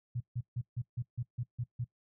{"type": "tone bursts", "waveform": "sine", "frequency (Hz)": 121.5, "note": "B2", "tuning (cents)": -28, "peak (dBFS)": -32, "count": 9, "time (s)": [0.15, 1.845], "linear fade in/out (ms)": 10, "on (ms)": 55, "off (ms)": 150, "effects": ["noise-tail reverb RT60 0.1 s tail -19 dB re dry"]}